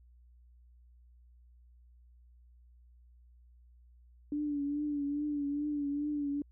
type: tone with vibrato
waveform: sine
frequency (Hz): 290.5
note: D4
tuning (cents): -19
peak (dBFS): -31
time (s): 4.32-6.42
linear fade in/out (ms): 2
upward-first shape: triangle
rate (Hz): 2.4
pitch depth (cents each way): 53
effects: added 60 Hz sine -57 dBFS peak until 6.51 s